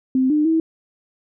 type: tone with pitch steps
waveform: sine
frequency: 260.1 / 301.4 / 323.1 Hz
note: C4 / D4 / E4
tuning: -10 / +45 / -35 cents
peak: -14 dBFS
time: 0.15-0.6 s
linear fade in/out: 2 ms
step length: 150 ms
effects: none

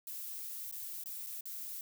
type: noise with dropouts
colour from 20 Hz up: violet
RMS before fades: -43 dBFS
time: 0.07-1.81 s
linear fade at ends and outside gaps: 2 ms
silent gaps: 0.713-0.724 / 1.038-1.058 / 1.264-1.268 / 1.409-1.455 s
effects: none

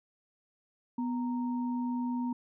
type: tone pair together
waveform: sine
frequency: 246.7 / 929 Hz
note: B3 / A#5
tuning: -2 / -6 cents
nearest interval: octave + major seventh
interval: 2296 cents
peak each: -30 / -40 dBFS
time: 0.98-2.33 s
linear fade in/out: 5 ms
effects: none

